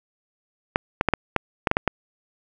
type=clicks; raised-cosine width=0.5 ms; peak=-3 dBFS; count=9; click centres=0.759 / 1.011 / 1.087 / 1.137 / 1.363 / 1.672 / 1.714 / 1.769 / 1.877 s; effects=none